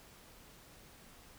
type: silence
effects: pink hiss -58 dBFS RMS until 1.38 s